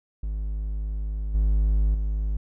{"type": "tone with level steps", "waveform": "triangle", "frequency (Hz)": 51.91, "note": "G#1", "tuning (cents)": 0, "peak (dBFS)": [-24, -16, -21], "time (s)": [0.23, 2.37], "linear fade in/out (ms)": 5, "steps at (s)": [1.34, 1.94], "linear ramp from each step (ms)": 10, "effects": []}